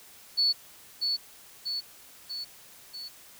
sine tone with echo, 4435 Hz, C#8, in tune, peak -21 dBFS, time 0.37-0.53 s, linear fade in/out 20 ms, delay 640 ms, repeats 4, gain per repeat -4 dB, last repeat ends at 3.09 s, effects white hiss -52 dBFS RMS until 3.39 s

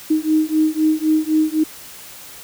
sine beating tone pair, 310 / 313.9 Hz, D#4 / D#4, -6 / +15 cents, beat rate 3.9 Hz, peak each -17 dBFS, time 0.1-1.64 s, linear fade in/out 10 ms, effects white hiss -38 dBFS RMS until 2.43 s

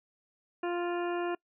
harmonic tone, 349.2 Hz, F4, in tune, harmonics 1 / 2 / 3 / 4 / 5 / 7 / 8, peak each -31 / -37 / -41 / -43 / -45 / -48 / -49 dBFS, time 0.63-1.35 s, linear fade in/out 5 ms, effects noise-tail reverb RT60 0.1 s tail -25 dB re dry

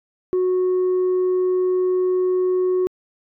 sine tone, 367.3 Hz, F#4, 13 cents flat, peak -14 dBFS, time 0.33-2.87 s, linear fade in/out 0 ms, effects tanh soft clip ceiling -15 dBFS

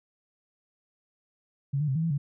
sine tone with pitch steps, 139.2 / 150.6 / 132.5 / 161.1 / 165.6 / 142.1 Hz, C#3 / D3 / C3 / E3 / E3 / C#3, +8 / +44 / +22 / -39 / +8 / +43 cents, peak -24 dBFS, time 1.73-2.18 s, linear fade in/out 10 ms, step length 75 ms, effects none

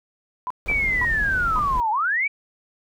sine tone bursts, 1002 Hz, B5, 25 cents sharp, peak -24 dBFS, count 3, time 0.47-1.592 s, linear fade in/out 0 ms, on 34 ms, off 510 ms
brown noise, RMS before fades -30 dBFS, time 0.66-1.8 s, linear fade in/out 0 ms
sine linear two-way sweep, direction down then up, 2349 to 830.6 to 2349 Hz, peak -19 dBFS, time 0.68-2.28 s, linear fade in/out 10 ms, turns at 1.91 s
clicks, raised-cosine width 1 ms, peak -17 dBFS, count 2, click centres 0.7 / 0.714 s
effects none

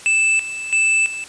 square tone with tremolo, 2637 Hz, E7, in tune, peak -14 dBFS, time 0.06-1.24 s, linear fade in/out 0 ms, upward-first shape square, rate 1.5 Hz, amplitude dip 75%, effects white hiss -39 dBFS RMS until 1.28 s + resampled to 22050 Hz

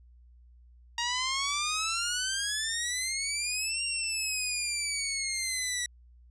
10% pulse exponential two-way sweep, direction up then down, 936 to 2782 to 1935 Hz, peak -20 dBFS, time 0.98-5.86 s, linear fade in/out 2 ms, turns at 3.83 s, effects added 60 Hz sine -53 dBFS peak until 6.3 s + resampled to 22050 Hz

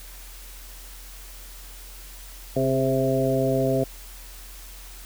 harmonic tone with a mistuned harmonic, 132.2 Hz, C3, 18 cents sharp, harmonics 1 / 2 / 3 / 4 / 5, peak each -26 / -26 / -26 / -26 / -26 dBFS, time 2.56-3.84 s, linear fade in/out 5 ms, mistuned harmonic 3, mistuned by +31 cents, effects added 43 Hz sine -41 dBFS peak until 5.05 s + white hiss -45 dBFS RMS until 5.05 s

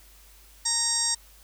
harmonic tone with a mistuned harmonic, 932.3 Hz, A#5, in tune, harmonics 1 / 2 / 4 / 5 / 6 / 7 / 8 / 9, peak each -38 / -38 / -37 / -33 / -27 / -36 / -31 / -28 dBFS, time 0.65-1.15 s, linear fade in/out 10 ms, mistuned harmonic 1, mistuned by -23 cents, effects added 50 Hz sine -53 dBFS peak until 1.43 s + white hiss -55 dBFS RMS until 1.43 s

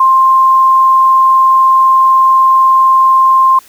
sine tone, 1054 Hz, C6, 12 cents sharp, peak -4 dBFS, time 0-3.59 s, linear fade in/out 5 ms, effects white hiss -41 dBFS RMS until 3.68 s

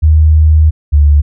sine tone pair in turn, 77.78 / 73.08 Hz, D#2 / D2, 0 / -8 cents, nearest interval minor second, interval 108 cents, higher first, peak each -3 dBFS, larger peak neither, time 0.02-0.71 / 0.92-1.22 s, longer first, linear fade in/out 20 ms, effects none

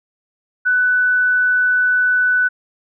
sine tone, 1493 Hz, F#6, 15 cents sharp, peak -12 dBFS, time 0.65-2.49 s, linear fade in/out 20 ms, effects none

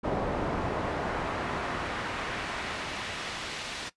brown noise with band-pass filter sweep, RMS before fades -33 dBFS, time 0.03-3.9 s, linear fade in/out 20 ms, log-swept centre 620 to 4200 Hz, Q 0.78, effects noise-tail reverb RT60 0.1 s tail -17 dB re dry + resampled to 24000 Hz

